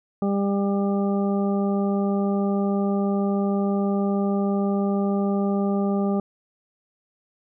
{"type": "harmonic tone", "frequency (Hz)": 199.3, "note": "G3", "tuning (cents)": 29, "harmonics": [1, 2, 3, 4, 6], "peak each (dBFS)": [-21, -27, -31, -33, -37], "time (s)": [0.22, 6.2], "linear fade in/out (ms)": 2, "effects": []}